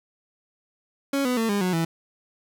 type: tone with pitch steps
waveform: 30% pulse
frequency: 277.2 / 249.8 / 225.2 / 202.9 / 182.88 / 164.82 Hz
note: C#4 / B3 / A3 / G#3 / F#3 / E3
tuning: 0 / +20 / +40 / -40 / -20 / 0 cents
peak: -19 dBFS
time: 1.13-1.85 s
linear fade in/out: 5 ms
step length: 120 ms
effects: none